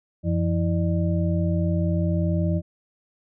sine tone cluster, 90.3 / 170.7 / 324.7 / 600 Hz, F#2 / F3 / E4 / D5, -42 / -39 / -26 / +37 cents, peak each -23 / -23 / -31 / -31 dBFS, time 0.23-2.62 s, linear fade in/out 50 ms, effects none

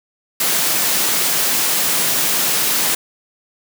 white high-pass noise, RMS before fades -17 dBFS, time 0.4-2.95 s, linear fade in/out 5 ms, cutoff 120 Hz, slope 96 dB/octave, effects none

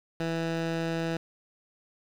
15% pulse tone, 164.81 Hz, E3, in tune, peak -22 dBFS, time 0.2-1.17 s, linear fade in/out 2 ms, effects low-pass 5000 Hz 12 dB/octave + 8-bit

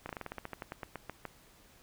slowing click train, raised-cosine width 0.5 ms, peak -24 dBFS, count 16, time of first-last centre 0.06-1.253 s, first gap 32 ms, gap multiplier 1.12, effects pink hiss -61 dBFS RMS until 1.82 s

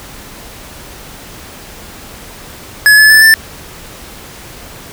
square tone with pitch steps, 1700 / 1723.7 / 1747.8 / 1772.2 Hz, G#6 / A6 / A6 / A6, +40 / -36 / -12 / +12 cents, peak -3 dBFS, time 2.86-3.34 s, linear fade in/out 0 ms, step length 120 ms, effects pink hiss -32 dBFS RMS until 4.92 s

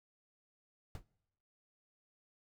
brown noise with exponential decay, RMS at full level -36 dBFS, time 0.95-1.05 s, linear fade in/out 1 ms, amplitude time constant 20 ms, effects noise-tail reverb RT60 0.9 s tail -23 dB re dry

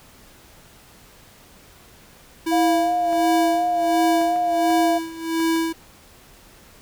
square tone with tremolo, 327.5 Hz, E4, 11 cents flat, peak -18 dBFS, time 2.46-5.73 s, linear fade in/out 10 ms, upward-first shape sine, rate 1.4 Hz, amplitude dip 85%
sine tone with vibrato, 698.5 Hz, F5, in tune, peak -18 dBFS, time 2.51-4.99 s, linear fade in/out 20 ms, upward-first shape sine, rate 2.8 Hz, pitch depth 32 cents each way
clicks, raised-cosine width 0.5 ms, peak -24 dBFS, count 6, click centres 3.129 / 4.214 / 4.361 / 4.704 / 5.402 / 5.562 s
effects pink hiss -49 dBFS RMS until 6.81 s

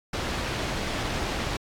pink low-pass noise, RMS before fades -30 dBFS, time 0.13-1.57 s, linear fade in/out 5 ms, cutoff 4900 Hz, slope 12 dB/octave, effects AAC 64 kbps

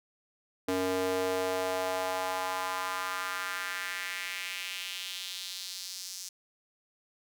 square tone with high-pass filter sweep, 92.8 Hz, F#2, 6 cents sharp, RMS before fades -34 dBFS, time 0.68-6.29 s, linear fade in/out 5 ms, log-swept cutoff 350 to 5800 Hz, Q 2.3, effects none

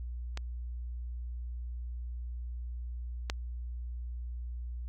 clicks, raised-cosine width 0.2 ms, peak -21 / -15 dBFS, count 2, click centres 0.374 / 3.299 s, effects added 60 Hz sine -36 dBFS peak until 4.88 s

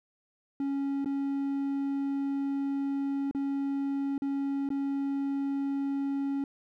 triangle tone with dropouts, 277.2 Hz, C#4, in tune, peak -26 dBFS, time 0.6-6.44 s, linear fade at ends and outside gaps 2 ms, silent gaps 1.046-1.058 / 3.312-3.348 / 4.18-4.22 / 4.69-4.703 s, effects none

